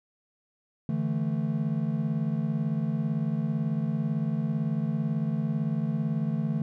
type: chord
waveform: triangle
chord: D suspended second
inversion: none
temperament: equal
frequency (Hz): 146.83 / 164.81 / 220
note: D3 / E3 / A3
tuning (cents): 0 / 0 / 0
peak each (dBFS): -28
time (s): 0.89-6.62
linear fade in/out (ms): 2
effects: none